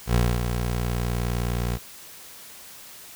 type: tone with ADSR envelope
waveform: 20% pulse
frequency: 59.7 Hz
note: A#1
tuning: 42 cents sharp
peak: -12 dBFS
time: 0.06-1.79 s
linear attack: 85 ms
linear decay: 250 ms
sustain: -7 dB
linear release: 45 ms
effects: white hiss -44 dBFS RMS until 3.15 s